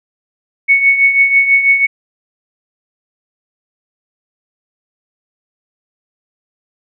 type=tone with tremolo; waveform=sine; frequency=2217 Hz; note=C#7; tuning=in tune; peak=-4 dBFS; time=0.68-1.87 s; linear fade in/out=20 ms; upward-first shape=triangle; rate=6.1 Hz; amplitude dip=70%; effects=none